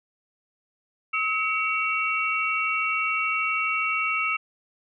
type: tone cluster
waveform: sine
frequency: 1284 / 2256 / 2723 Hz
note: E6 / C#7 / F7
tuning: -46 / +30 / -44 cents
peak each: -27 dBFS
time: 1.13-4.37 s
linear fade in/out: 10 ms
effects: none